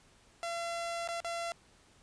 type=tone with dropouts; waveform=sawtooth; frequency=680 Hz; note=F5; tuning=46 cents flat; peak=-31 dBFS; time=0.43-1.52 s; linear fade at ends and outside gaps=0 ms; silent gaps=1.076-1.087 / 1.203-1.246 s; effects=pink hiss -63 dBFS RMS until 2.02 s + resampled to 22050 Hz